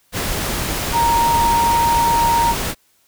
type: tone in noise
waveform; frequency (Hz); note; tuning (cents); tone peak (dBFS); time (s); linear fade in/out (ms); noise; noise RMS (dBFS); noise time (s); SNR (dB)
sine; 932.3; A#5; 0; -13; 0.92-2.55; 50; pink; -22; 0.12-2.75; +6
effects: white hiss -59 dBFS RMS until 3.07 s